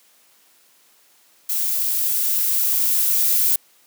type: noise with level ramp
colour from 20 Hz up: violet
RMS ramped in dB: -22 to -17 dBFS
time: 1.49-3.56 s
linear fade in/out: 5 ms
effects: white hiss -56 dBFS RMS until 3.86 s + high-pass 200 Hz 12 dB/octave